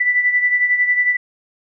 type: beating tone pair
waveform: sine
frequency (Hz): 1975.5 / 1986.5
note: B6 / B6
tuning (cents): 0 / +10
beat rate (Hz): 11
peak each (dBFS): -14 / -21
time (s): 0-1.17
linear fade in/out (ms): 10
effects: none